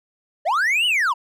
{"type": "linear two-way sweep", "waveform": "triangle", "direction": "up then down", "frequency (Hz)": [554.4, 3021, 870], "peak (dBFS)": -15, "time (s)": [0.45, 1.14], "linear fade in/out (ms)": 20, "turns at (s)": 0.86, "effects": []}